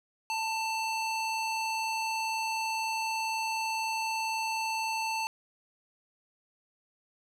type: tone with band-pass filter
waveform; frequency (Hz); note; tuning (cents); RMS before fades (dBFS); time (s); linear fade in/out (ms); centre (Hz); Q
square; 889; A5; +18; -32; 0.3-5.27; 0; 3100; 0.55
effects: none

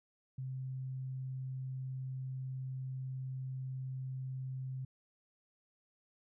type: tone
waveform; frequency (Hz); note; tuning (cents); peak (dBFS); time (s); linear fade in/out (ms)
sine; 130.81; C3; 0; -38; 0.38-4.85; 5
effects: none

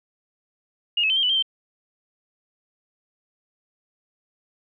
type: tone with pitch steps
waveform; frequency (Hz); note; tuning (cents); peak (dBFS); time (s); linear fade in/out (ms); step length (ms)
sine; 2852 / 2584 / 3089 / 3191 / 2976 / 3165 / 3116; F7 / E7 / G7 / G7 / F#7 / G7 / G7; +36 / -35 / -26 / +30 / +9 / +16 / -11; -18; 0.97-1.425; 5; 65
effects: none

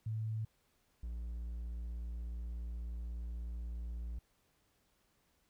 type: tone pair in turn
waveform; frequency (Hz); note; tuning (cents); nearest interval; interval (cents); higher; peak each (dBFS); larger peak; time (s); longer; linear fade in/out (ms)
sine / triangle; 110 / 58.27; A2 / A#1; 0 / 0; major seventh; 1100; first; -35 / -37; first; 0.06-0.45 / 1.03-4.19; second; 5
effects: pink hiss -75 dBFS RMS until 5.49 s

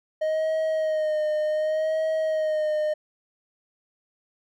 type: tone with vibrato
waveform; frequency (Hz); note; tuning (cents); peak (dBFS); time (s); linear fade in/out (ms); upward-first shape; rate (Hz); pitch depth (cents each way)
triangle; 622.3; D#5; 0; -20; 0.21-2.94; 10; sine; 0.67; 34
effects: none

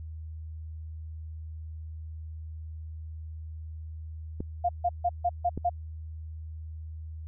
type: clicks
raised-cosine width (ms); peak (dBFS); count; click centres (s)
3; -20; 2; 4.405 / 5.576
type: tone bursts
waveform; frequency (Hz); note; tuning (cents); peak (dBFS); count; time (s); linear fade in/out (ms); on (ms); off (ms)
sine; 703; F5; +11; -22; 6; 4.64-5.696; 10; 51; 150
effects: added 79 Hz sine -37 dBFS peak until 7.27 s

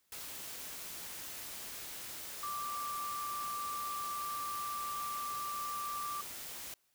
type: tone in noise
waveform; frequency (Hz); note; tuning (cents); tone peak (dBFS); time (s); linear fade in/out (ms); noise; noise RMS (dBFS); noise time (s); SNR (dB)
sine; 1174.7; D6; 0; -37; 2.43-6.21; 2; white; -45; 0.12-6.74; +5
effects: white hiss -75 dBFS RMS until 6.94 s

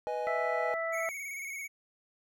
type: chord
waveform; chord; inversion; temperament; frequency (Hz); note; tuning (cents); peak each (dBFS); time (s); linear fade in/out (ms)
triangle; G# minor; first; equal; 493.9 / 622.3 / 830.6; B4 / D#5 / G#5; 0 / 0 / 0; -34; 0.07-0.74; 0
type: harmonic tone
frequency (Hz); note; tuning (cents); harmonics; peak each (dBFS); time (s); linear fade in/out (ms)
659.3; E5; 0; 1 / 2 / 3; -33 / -38 / -36; 0.27-1.09; 0
type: tone with vibrato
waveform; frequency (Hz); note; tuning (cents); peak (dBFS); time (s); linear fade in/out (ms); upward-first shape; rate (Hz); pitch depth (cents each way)
square; 2217; C#7; 0; -38; 0.92-1.68; 20; square; 18; 36
effects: none

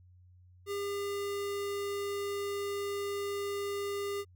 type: tone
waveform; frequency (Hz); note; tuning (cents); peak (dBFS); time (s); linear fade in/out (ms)
square; 402.9; G4; +48; -34; 0.66-4.25; 50
effects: added 90 Hz sine -56 dBFS peak until 4.35 s

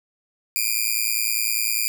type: tone with amplitude modulation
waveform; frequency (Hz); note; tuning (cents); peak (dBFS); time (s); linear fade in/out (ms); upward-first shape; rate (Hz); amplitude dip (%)
5% pulse; 2405; D7; +41; -7; 0.56-1.88; 0; sine; 110; 90
effects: none

